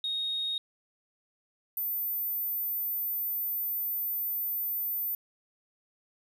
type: tone pair in turn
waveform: sine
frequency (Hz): 3733 / 14094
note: A#7 / A9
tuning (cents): +2 / +2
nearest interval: octave + major seventh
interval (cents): 2300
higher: second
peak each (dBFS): -28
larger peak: neither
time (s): 0.04-0.58 / 1.77-5.15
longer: second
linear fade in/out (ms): 2
effects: tanh soft clip ceiling -25 dBFS + 11-bit